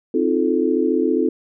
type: chord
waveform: sine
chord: F dominant seventh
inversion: second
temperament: just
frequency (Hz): 261.9 / 314.3 / 349.2 / 436.5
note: C4 / Eb4 / F4 / A4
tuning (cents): +2 / +18 / 0 / -14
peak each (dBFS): -21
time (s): 0.14-1.29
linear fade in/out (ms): 5
effects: none